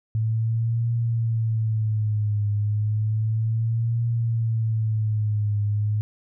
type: tone with vibrato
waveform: sine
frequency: 110 Hz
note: A2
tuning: in tune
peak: -20 dBFS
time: 0.15-6.01 s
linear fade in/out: 0 ms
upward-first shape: triangle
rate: 0.32 Hz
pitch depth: 110 cents each way
effects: none